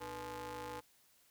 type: ring-modulated tone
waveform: sawtooth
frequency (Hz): 185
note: F#3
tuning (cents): 0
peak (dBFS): -36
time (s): 0-0.81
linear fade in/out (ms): 20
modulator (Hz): 674
effects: white hiss -69 dBFS RMS until 1.3 s